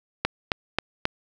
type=click train; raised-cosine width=0.3 ms; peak=-5 dBFS; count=4; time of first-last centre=0.25-1.054 s; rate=3.73 Hz; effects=none